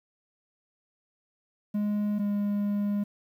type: tone pair in turn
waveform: triangle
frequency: 207.7 / 204.4 Hz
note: G#3 / G#3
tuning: 0 / -27 cents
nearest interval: unison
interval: 27 cents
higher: first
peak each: -23 dBFS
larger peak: neither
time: 1.74-2.19 / 2.19-3.04 s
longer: second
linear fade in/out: 10 ms
effects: 10-bit